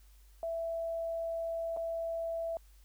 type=tone with dropouts; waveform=sine; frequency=663 Hz; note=E5; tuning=10 cents sharp; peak=-33 dBFS; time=0.43-2.57 s; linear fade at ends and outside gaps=1 ms; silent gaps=1.765-1.771 s; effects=added 50 Hz sine -56 dBFS peak until 2.84 s + white hiss -68 dBFS RMS until 2.84 s